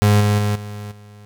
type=tone with level steps; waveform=35% pulse; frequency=103.8 Hz; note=G#2; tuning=in tune; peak=-9 / -12 / -15 / -27 / -38 dBFS; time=0.02-1.25 s; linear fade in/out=0 ms; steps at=0.2 / 0.38 / 0.55 / 0.91 s; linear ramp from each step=10 ms; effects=none